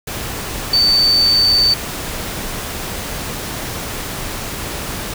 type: tone in noise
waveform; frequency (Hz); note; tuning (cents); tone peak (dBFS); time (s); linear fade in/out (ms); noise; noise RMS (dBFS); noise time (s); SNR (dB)
sine; 4559; C#8; +48; -10; 0.73-1.74; 5; pink; -25; 0.07-5.14; +12
effects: none